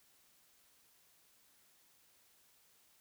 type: silence
effects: white hiss -69 dBFS RMS until 3 s